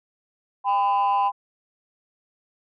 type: tone pair together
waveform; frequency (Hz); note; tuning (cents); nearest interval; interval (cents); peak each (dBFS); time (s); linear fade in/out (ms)
sine; 799.5 / 1008; G5 / B5; +34 / +35; major third; 401; -19; 0.64-1.32; 50
effects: tanh soft clip ceiling -15 dBFS